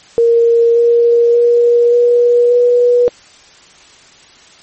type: tone with pitch steps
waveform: sine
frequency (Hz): 466.2 / 471.1 / 476 / 481 / 486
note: A#4 / A#4 / A#4 / B4 / B4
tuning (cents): 0 / +18 / +36 / -46 / -28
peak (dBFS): -6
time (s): 0.18-3.08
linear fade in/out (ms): 0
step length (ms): 580
effects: white hiss -42 dBFS RMS until 4.62 s + MP3 32 kbps